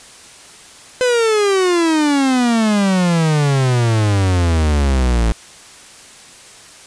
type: exponential sweep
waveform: 45% pulse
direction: down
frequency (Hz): 510 to 54.6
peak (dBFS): -12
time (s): 1.01-5.32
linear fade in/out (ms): 0
effects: white hiss -40 dBFS RMS until 6.86 s + resampled to 22050 Hz